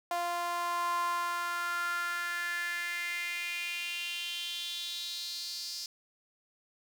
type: tone with high-pass filter sweep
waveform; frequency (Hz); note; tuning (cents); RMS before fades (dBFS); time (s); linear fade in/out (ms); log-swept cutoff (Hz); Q
sawtooth; 347.3; F4; -10; -35; 0.11-5.86; 2; 780 to 5000; 5.4
effects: none